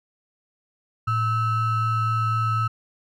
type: ring-modulated tone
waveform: triangle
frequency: 706 Hz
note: F5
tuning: 19 cents sharp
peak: -15 dBFS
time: 1.07-2.68 s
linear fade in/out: 10 ms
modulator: 594 Hz
effects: none